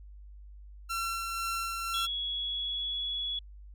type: tone with tremolo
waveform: sawtooth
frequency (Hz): 1356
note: E6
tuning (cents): +49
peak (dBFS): -27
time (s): 0.89-2.07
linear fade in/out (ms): 20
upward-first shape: sine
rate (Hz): 2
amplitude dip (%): 30
type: tone with pitch glide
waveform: sine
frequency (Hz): 3352 to 3381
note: G#7 to G#7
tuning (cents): +15 to +30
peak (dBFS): -31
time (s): 1.94-3.39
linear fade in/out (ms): 2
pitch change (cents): +15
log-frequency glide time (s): 2.22-3.04
effects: added 50 Hz sine -46 dBFS peak until 3.74 s